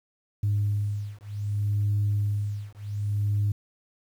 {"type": "beating tone pair", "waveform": "sine", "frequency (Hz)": [102.6, 103.25], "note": ["G#2", "G#2"], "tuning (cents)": [-21, -10], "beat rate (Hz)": 0.65, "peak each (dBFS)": [-26, -26], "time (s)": [0.43, 3.52], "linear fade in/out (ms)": 5, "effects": ["tanh soft clip ceiling -18 dBFS", "9-bit"]}